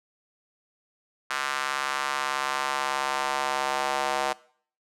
square tone with high-pass filter sweep, 69.2 Hz, C#2, 2 cents flat, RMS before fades -28 dBFS, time 1.3-4.33 s, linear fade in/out 5 ms, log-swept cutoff 1300 to 730 Hz, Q 1.9, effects noise-tail reverb RT60 0.5 s tail -20 dB re dry + low-pass 9000 Hz 12 dB/octave

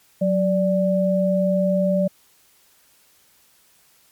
sine tone pair together, 185 / 585.5 Hz, F#3 / D5, 0 / -5 cents, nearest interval octave + minor sixth, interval 1995 cents, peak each -19 / -19 dBFS, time 0.21-2.08 s, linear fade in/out 10 ms, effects white hiss -57 dBFS RMS until 4.11 s + MP3 96 kbps

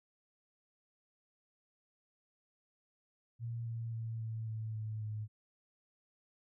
sine tone with pitch steps, 116.54 / 114.94 / 113.35 / 111.79 / 110.25 / 108.74 / 107.24 Hz, A#2 / A#2 / A#2 / A2 / A2 / A2 / A2, 0 / -24 / -48 / +28 / +4 / -20 / -44 cents, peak -37 dBFS, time 3.39-5.28 s, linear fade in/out 50 ms, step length 270 ms, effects none

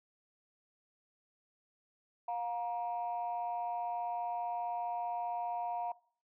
sine tone pair together, 709 / 944.2 Hz, F5 / A#5, +26 / +22 cents, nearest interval perfect fourth, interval 496 cents, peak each -35 / -37 dBFS, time 2.28-5.92 s, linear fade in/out 5 ms, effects noise-tail reverb RT60 0.5 s tail -22 dB re dry + tanh soft clip ceiling -28 dBFS

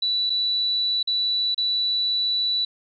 sine tone with dropouts, 3953 Hz, B7, 1 cent sharp, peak -20 dBFS, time 0.02-2.65 s, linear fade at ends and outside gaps 5 ms, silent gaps 0.297-0.301 / 1.029-1.073 / 1.546-1.578 s, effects none

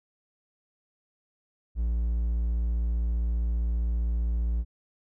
triangle tone, 57.6 Hz, A#1, 20 cents flat, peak -22 dBFS, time 1.75-4.65 s, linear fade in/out 50 ms, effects none

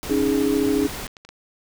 pink noise, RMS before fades -32 dBFS, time 0.03-1.07 s, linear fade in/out 0 ms
sine chord, C# suspended second, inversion none, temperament equal, 277.2 / 311.1 / 415.3 Hz, C#4 / D#4 / G#4, 0 / 0 / 0 cents, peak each -21 / -23 / -22 dBFS, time 0.09-0.88 s, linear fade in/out 20 ms
clicks, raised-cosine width 0.2 ms, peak -25 dBFS, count 7, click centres 0.759 / 0.793 / 0.899 / 1.078 / 1.168 / 1.25 / 1.29 s
effects none

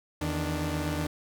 sawtooth tone cluster, 81.6 / 155.1 / 294.2 Hz, E2 / D#3 / D4, -17 / -5 / +3 cents, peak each -29 dBFS, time 0.21-1.07 s, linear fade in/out 5 ms, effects none

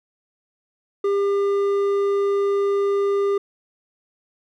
sine tone with hard clipping, 400 Hz, G4, 35 cents sharp, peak -19 dBFS, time 1.04-3.38 s, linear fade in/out 5 ms, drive 6 dB, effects none

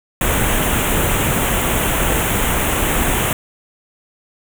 pink band-stop noise, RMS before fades -17 dBFS, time 0.21-3.33 s, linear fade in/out 2 ms, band 3400 to 6700 Hz, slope 48 dB/octave, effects none

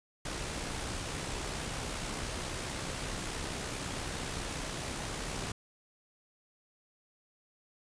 pink noise with amplitude modulation, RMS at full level -36 dBFS, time 0.25-5.52 s, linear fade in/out 5 ms, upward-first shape sine, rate 64.6 Hz, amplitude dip 35%, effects resampled to 22050 Hz

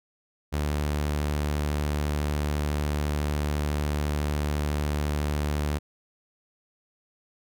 sawtooth tone, 74 Hz, D2, 14 cents sharp, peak -21 dBFS, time 0.52-5.79 s, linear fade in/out 20 ms, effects none

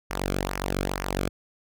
sawtooth tone with flanger, 47.22 Hz, F#1, 36 cents sharp, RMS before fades -29 dBFS, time 0.1-1.29 s, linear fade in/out 10 ms, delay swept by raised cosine 0.25 to 1.1 ms, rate 2.2 Hz, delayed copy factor -0.75, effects none

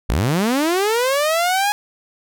sawtooth linear sweep, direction up, 41.24 to 837 Hz, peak -12 dBFS, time 0.09-1.72 s, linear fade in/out 0 ms, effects none

